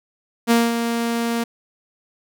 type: tone with ADSR envelope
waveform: sawtooth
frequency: 233.1 Hz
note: A#3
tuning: in tune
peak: -8 dBFS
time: 0.47-1.44 s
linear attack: 38 ms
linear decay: 210 ms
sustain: -8 dB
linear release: 8 ms
effects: none